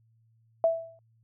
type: tone with exponential decay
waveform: sine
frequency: 659.3 Hz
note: E5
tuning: in tune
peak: -17 dBFS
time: 0.64-0.99 s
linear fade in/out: 1 ms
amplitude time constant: 76 ms
effects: added 113 Hz sine -62 dBFS peak until 1.23 s